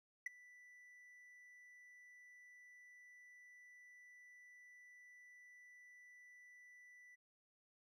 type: tone with ADSR envelope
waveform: triangle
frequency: 1975.5 Hz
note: B6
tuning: in tune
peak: -35 dBFS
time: 0.26-7.16 s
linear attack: 5 ms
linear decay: 14 ms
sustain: -23 dB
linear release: 18 ms
effects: none